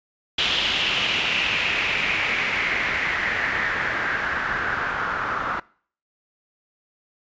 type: noise with low-pass filter sweep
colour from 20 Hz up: white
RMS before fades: -24 dBFS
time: 0.38-5.6 s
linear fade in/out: 5 ms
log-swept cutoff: 3200 to 1300 Hz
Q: 4.1
effects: noise-tail reverb RT60 0.5 s tail -23 dB re dry + resampled to 16000 Hz